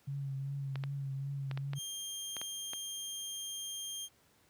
sine tone with vibrato, 137.7 Hz, C#3, 11 cents flat, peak -35 dBFS, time 0.07-1.79 s, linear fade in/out 10 ms, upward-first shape triangle, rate 2.6 Hz, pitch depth 38 cents each way
clicks, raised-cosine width 0.3 ms, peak -26 dBFS, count 8, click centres 0.757 / 0.838 / 1.513 / 1.575 / 1.734 / 2.367 / 2.415 / 2.734 s
20% pulse tone, 3200 Hz, G7, 35 cents sharp, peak -34 dBFS, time 1.75-4.09 s, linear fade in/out 50 ms
effects pink hiss -68 dBFS RMS until 4.49 s + high-pass 80 Hz 12 dB/octave

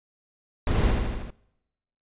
brown noise with echo, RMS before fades -22 dBFS, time 0.67-0.91 s, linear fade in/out 2 ms, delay 79 ms, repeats 5, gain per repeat -3 dB, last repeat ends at 1.305 s, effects noise-tail reverb RT60 0.9 s tail -22 dB re dry + resampled to 8000 Hz

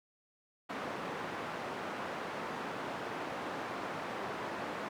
white band-pass noise, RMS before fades -40 dBFS, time 0.69-4.89 s, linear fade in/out 10 ms, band 170 to 1200 Hz, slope 12 dB/octave, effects none

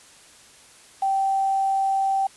sine tone with quantisation, 778 Hz, G5, 13 cents flat, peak -19 dBFS, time 1.02-2.27 s, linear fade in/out 5 ms, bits 7, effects white hiss -50 dBFS RMS until 2.36 s + resampled to 24000 Hz

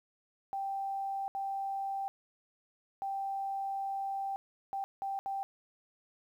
sine tone bursts at uneven times, 784 Hz, G5, in tune, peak -33 dBFS, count 6, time 0.53-1.28 / 1.35-2.08 / 3.02-4.36 / 4.73-4.84 / 5.02-5.19 / 5.26-5.43 s, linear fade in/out 0 ms, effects 11-bit

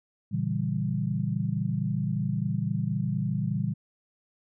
sine chord, A# diminished seventh, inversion none, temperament equal with one note detuned, 116.54 / 141.1 / 164.81 / 196 Hz, A#2 / C#3 / E3 / G3, 0 / +31 / 0 / 0 cents, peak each -31 dBFS, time 0.31-3.74 s, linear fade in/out 20 ms, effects none

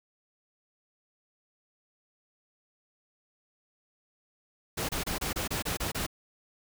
pink noise bursts, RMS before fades -32 dBFS, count 9, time 4.77-6.066 s, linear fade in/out 10 ms, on 120 ms, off 27 ms, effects none

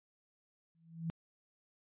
sine tone with exponential growth, 164.81 Hz, E3, in tune, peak -32 dBFS, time 0.75-1.1 s, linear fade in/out 0 ms, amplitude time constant 76 ms, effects resampled to 8000 Hz

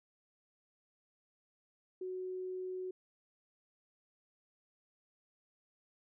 sine tone, 370 Hz, F#4, in tune, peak -38 dBFS, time 2.01-2.91 s, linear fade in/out 5 ms, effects none

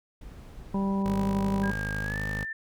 brown noise, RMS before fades -44 dBFS, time 0.21-1.03 s, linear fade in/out 5 ms
harmonic tone, 196 Hz, G3, in tune, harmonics 1 / 2 / 3 / 4 / 5, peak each -25 / -36 / -40 / -42 / -36 dBFS, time 0.74-1.71 s, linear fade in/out 5 ms
15% pulse tone, 51.91 Hz, G#1, in tune, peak -25 dBFS, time 1.04-2.45 s, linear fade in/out 20 ms
sine tone with pitch glide, 1616 to 1782.7 Hz, G#6 to A6, -48 to +22 cents, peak -32 dBFS, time 1.63-2.53 s, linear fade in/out 5 ms, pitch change +170 cents, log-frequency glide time 2.03-2.19 s
effects none

